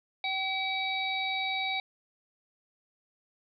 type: harmonic tone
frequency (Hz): 765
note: G5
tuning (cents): -42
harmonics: 1 / 3 / 5 / 6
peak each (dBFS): -34 / -32 / -34 / -45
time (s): 0.24-1.8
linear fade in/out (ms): 2
effects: none